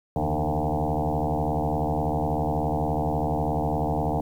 sine tone with frequency modulation, 300 Hz, D4, 37 cents sharp, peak -22 dBFS, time 0.16-4.21 s, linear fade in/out 2 ms, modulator 76.5 Hz, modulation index 7.1, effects 9-bit

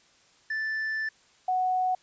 triangle / sine tone pair in turn, 1760 / 740 Hz, A6 / F#5, 0 / 0 cents, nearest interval octave + minor third, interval 1500 cents, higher first, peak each -26 / -23 dBFS, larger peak second, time 0.5-1.09 / 1.48-1.95 s, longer first, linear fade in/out 5 ms, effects white hiss -61 dBFS RMS until 2.02 s + resampled to 16000 Hz

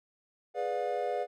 triangle chord, G# diminished seventh, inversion none, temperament equal with one note detuned, 415.3 / 493.9 / 587.3 / 713.5 Hz, G#4 / B4 / D5 / F5, 0 / 0 / 0 / +37 cents, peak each -35 / -33 / -34 / -32 dBFS, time 0.54-1.27 s, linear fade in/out 50 ms, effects none

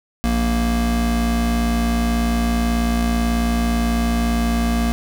square tone pair together, 58.32 / 233.1 Hz, A#1 / A#3, +1 / 0 cents, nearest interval 2 octaves, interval 2399 cents, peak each -20 dBFS, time 0.24-4.92 s, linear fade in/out 0 ms, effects none

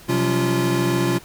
square tone cluster, 129.2 / 175.5 / 189.3 / 281.3 / 345.7 Hz, C3 / F3 / F#3 / C#4 / F4, -21 / +9 / +40 / +26 / -18 cents, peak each -24 / -30 / -27 / -27 / -22 dBFS, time 0.08-1.19 s, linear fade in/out 20 ms, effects pink hiss -45 dBFS RMS until 1.24 s

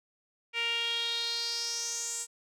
sawtooth tone with band-pass filter sweep, 466.2 Hz, A#4, in tune, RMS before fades -33 dBFS, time 0.53-2.27 s, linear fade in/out 50 ms, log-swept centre 2500 to 7900 Hz, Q 5.5, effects none

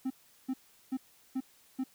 triangle tone bursts, 261.6 Hz, C4, in tune, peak -28 dBFS, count 5, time 0.05-1.84 s, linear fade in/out 10 ms, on 54 ms, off 380 ms, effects white hiss -63 dBFS RMS until 1.94 s

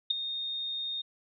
sine tone with ADSR envelope, 3684 Hz, A#7, 21 cents flat, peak -20 dBFS, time 0.1-1.02 s, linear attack 9 ms, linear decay 8 ms, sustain -12 dB, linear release 12 ms, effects none

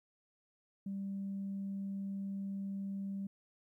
sine tone, 196.4 Hz, G3, 4 cents sharp, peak -36 dBFS, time 0.86-3.27 s, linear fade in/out 5 ms, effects tanh soft clip ceiling -33 dBFS + 13-bit

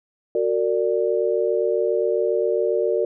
sine chord, Gb augmented, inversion none, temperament equal with one note detuned, 370 / 457.4 / 587.3 Hz, Gb4 / Bb4 / D5, 0 / -33 / 0 cents, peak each -23 / -21 / -24 dBFS, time 0.35-3.05 s, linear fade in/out 2 ms, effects none

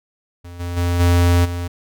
square tone with level steps, 87.31 Hz, F2, in tune, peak -34 / -24 / -17 / -12 / -23 dBFS, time 0.44-1.68 s, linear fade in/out 10 ms, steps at 0.59 / 0.76 / 0.99 / 1.44 s, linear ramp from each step 20 ms, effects none

